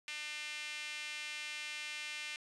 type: tone with high-pass filter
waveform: sawtooth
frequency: 300 Hz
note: D4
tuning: 37 cents sharp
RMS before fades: -43 dBFS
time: 0.08-2.36 s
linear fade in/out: 0 ms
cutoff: 2400 Hz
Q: 2.8
effects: resampled to 22050 Hz